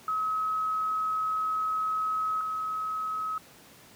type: tone pair in turn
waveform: sine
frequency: 1279 / 1279 Hz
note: D#6 / D#6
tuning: +47 / +47 cents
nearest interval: unison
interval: 0 cents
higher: neither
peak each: -26 / -29 dBFS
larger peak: first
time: 0.08-2.41 / 2.41-3.38 s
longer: first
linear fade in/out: 2 ms
effects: pink hiss -53 dBFS RMS until 3.95 s + high-pass 100 Hz 12 dB/octave